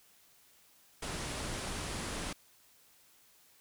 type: low-pass noise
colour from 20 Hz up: pink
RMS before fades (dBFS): -39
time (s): 1.02-2.33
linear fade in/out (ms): 5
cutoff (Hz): 11000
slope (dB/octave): 96
effects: white hiss -64 dBFS RMS until 3.6 s